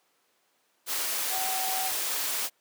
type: tone in noise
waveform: sine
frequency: 757 Hz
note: F#5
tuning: 39 cents sharp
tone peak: -32 dBFS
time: 1.29-1.92 s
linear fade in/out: 50 ms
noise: white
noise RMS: -30 dBFS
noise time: 0.86-2.5 s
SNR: -5 dB
effects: pink hiss -69 dBFS RMS until 2.6 s + high-pass 400 Hz 12 dB/octave